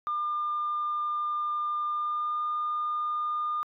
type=tone with pitch glide; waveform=sine; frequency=1202 to 1213.2 Hz; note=D6 to D#6; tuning=+40 to -44 cents; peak=-26 dBFS; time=0.07-3.63 s; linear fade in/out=0 ms; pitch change=+16 cents; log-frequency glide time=1.91-2.44 s; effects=tanh soft clip ceiling -23 dBFS